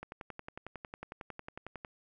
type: click train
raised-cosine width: 0.5 ms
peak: -27 dBFS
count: 21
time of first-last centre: 0.03-1.848 s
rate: 11 Hz
effects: none